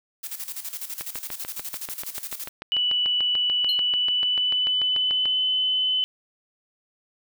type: noise with tremolo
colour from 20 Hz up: blue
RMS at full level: -32 dBFS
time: 0.23-2.49 s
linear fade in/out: 10 ms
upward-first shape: square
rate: 12 Hz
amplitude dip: 70%
type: click train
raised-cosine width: 0.3 ms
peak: -18 dBFS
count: 30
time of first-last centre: 1.01-5.256 s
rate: 6.83 Hz
type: tone with pitch glide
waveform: sine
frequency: 2960 to 3026 Hz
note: F#7 to F#7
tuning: 0 to +38 cents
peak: -20 dBFS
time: 2.72-6.04 s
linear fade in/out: 0 ms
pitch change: +38 cents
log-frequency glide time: 3.81-5.4 s
type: tone with exponential decay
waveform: triangle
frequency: 4186 Hz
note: C8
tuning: in tune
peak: -20 dBFS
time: 3.69-3.81 s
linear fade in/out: 2 ms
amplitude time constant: 26 ms
effects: none